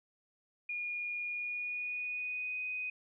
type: tone with pitch glide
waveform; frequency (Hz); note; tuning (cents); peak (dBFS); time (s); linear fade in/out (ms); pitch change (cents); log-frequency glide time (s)
sine; 2434 to 2498; D#7 to D#7; -39 to +6; -35; 0.69-2.9; 5; +45; 1.28-2.59
effects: none